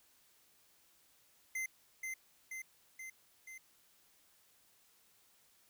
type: tone with echo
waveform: square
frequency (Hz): 2072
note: C7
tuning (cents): -17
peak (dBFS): -37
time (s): 1.55-1.66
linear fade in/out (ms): 5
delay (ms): 480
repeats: 4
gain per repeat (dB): -3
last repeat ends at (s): 3.58
effects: white hiss -69 dBFS RMS until 5.69 s